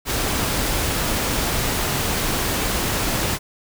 pink noise, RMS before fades -22 dBFS, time 0.05-3.39 s, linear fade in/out 50 ms, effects none

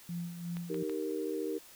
sine tone with tremolo, 172.3 Hz, F3, 23 cents flat, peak -34 dBFS, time 0.09-0.83 s, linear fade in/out 2 ms, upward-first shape sine, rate 2.8 Hz, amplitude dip 60%
clicks, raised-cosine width 0.3 ms, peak -30 dBFS, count 3, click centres 0.569 / 0.744 / 0.896 s
sine chord, Eb major, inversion none, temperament equal, 311.1 / 392 / 466.2 Hz, Eb4 / G4 / Bb4, 0 / 0 / 0 cents, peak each -37 dBFS, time 0.69-1.59 s, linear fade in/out 20 ms
effects white hiss -55 dBFS RMS until 1.75 s

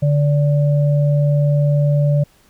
sine tone pair together, 144.9 / 580 Hz, D3 / D5, -23 / -22 cents, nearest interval 2 octaves, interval 2401 cents, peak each -12 / -22 dBFS, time 0.02-2.24 s, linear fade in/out 10 ms, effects pink hiss -54 dBFS RMS until 2.49 s

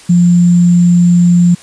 sine tone with sample-and-hold, 174.61 Hz, F3, in tune, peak -4 dBFS, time 0.09-1.55 s, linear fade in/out 10 ms, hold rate 7350 Hz, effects white hiss -37 dBFS RMS until 1.62 s + resampled to 22050 Hz

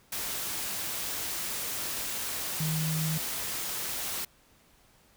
sine tone in noise, 157.8 Hz, D#3, 25 cents sharp, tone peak -28 dBFS, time 2.6-3.18 s, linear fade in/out 5 ms, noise white, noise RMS -34 dBFS, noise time 0.12-4.25 s, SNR +3 dB, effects pink hiss -62 dBFS RMS until 5.16 s

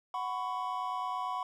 triangle chord, F# suspended fourth, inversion none, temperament equal with one note detuned, 740 / 999.8 / 1108.7 Hz, F#5 / B5 / C#6, 0 / +21 / 0 cents, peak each -36 / -34 / -36 dBFS, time 0.14-1.43 s, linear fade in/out 2 ms, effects none

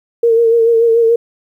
sine tone with vibrato, 460.3 Hz, A#4, 22 cents flat, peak -7 dBFS, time 0.23-1.16 s, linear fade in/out 5 ms, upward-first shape sine, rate 6.9 Hz, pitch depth 36 cents each way, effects 8-bit

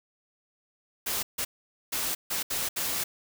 white noise bursts at uneven times, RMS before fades -30 dBFS, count 6, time 1.06-1.23 / 1.38-1.45 / 1.92-2.15 / 2.3-2.43 / 2.5-2.69 / 2.76-3.04 s, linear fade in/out 10 ms, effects none

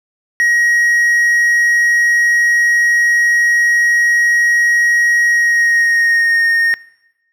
triangle tone with pitch glide, 1894 to 1845.4 Hz, A#6 to A#6, +27 to -18 cents, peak -8 dBFS, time 0.4-6.74 s, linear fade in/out 0 ms, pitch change -45 cents, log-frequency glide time 5.27-6.47 s, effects noise-tail reverb RT60 0.9 s tail -21 dB re dry

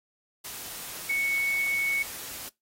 sine tone in noise, 2217 Hz, C#7, in tune, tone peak -24 dBFS, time 1.09-2.03 s, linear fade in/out 10 ms, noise white, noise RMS -39 dBFS, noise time 0.44-2.49 s, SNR +12 dB, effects noise-tail reverb RT60 0.2 s tail -23 dB re dry + AAC 48 kbps

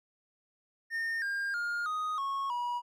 triangle tone with pitch steps, 1825 / 1607.2 / 1415.4 / 1246.5 / 1097.8 / 966.8 Hz, A#6 / G6 / F6 / D#6 / C#6 / B5, -37 / +43 / +23 / +3 / -17 / -37 cents, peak -29 dBFS, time 0.9-2.82 s, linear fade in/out 50 ms, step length 320 ms, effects none

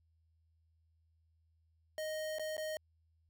square tone with dropouts, 622.3 Hz, D#5, in tune, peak -38 dBFS, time 1.98-2.77 s, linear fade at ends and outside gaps 1 ms, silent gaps 2.385-2.395 / 2.568-2.579 s, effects added 81 Hz sine -70 dBFS peak until 3.29 s

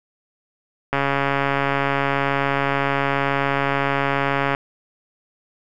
click train, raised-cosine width 0.5 ms, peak -5 dBFS, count 504, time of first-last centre 0.93-4.549 s, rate 139 Hz, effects none

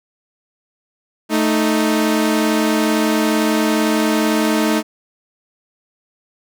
sawtooth tone pair together, 220 / 311.1 Hz, A3 / D#4, 0 / 0 cents, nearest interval tritone, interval 600 cents, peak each -13 dBFS, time 1.29-4.83 s, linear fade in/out 50 ms, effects none

